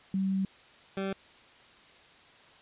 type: tone pair in turn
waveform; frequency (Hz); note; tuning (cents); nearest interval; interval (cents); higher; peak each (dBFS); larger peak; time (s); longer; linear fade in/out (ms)
sine / 20% pulse; 192.1 / 194; G3 / G3; -35 / -18; unison; 17; second; -26; neither; 0.14-0.45 / 0.97-1.13; first; 2
effects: white hiss -56 dBFS RMS until 2.61 s + resampled to 8000 Hz